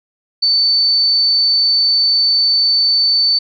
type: tone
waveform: sine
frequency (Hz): 4526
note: C#8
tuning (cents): +35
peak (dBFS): -10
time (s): 0.42-3.39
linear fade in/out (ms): 10
effects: none